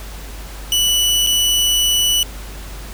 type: tone with dropouts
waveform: sawtooth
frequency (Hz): 2960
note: F#7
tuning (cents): 0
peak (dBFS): -10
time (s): 0.72-2.23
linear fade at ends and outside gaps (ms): 1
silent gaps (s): 1.265-1.271
effects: added 50 Hz sine -30 dBFS peak until 2.93 s + pink hiss -36 dBFS RMS until 2.93 s